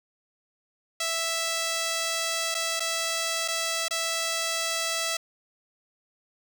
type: tone with dropouts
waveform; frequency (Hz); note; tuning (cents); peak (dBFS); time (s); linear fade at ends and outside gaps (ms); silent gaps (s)
5% pulse; 659.3; E5; 0; -15; 1-5.17; 5; 2.545-2.549 / 2.797-2.803 / 3.479-3.483 / 3.883-3.908
effects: none